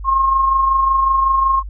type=tone with amplitude modulation; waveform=sine; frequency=1073 Hz; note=C6; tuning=43 cents sharp; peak=-10 dBFS; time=0.04-1.63 s; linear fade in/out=50 ms; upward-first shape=sine; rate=25.4 Hz; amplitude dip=40%; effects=added 50 Hz sine -26 dBFS peak until 1.69 s